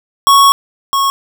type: tone pair in turn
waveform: square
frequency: 1108.7 / 1098.5 Hz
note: C#6 / C#6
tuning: 0 / -16 cents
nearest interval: unison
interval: 16 cents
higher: first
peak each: -5 / -11 dBFS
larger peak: first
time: 0.27-0.52 / 0.93-1.1 s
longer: first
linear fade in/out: 0 ms
effects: none